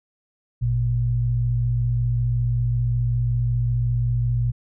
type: tone pair together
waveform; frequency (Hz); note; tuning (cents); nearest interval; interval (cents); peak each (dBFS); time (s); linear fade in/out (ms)
sine; 53.67 / 119; A1 / A#2; -42 / +36; octave + major second; 1378; -26 / -19; 0.61-4.52; 20
effects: none